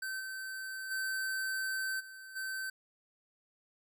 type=tone with level steps; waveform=square; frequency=1542 Hz; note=G6; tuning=29 cents flat; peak=-37 / -40 / -34 / -48 / -37 dBFS; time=0.02-2.7 s; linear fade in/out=5 ms; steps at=0.19 / 0.9 / 1.99 / 2.35 s; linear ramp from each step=20 ms; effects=none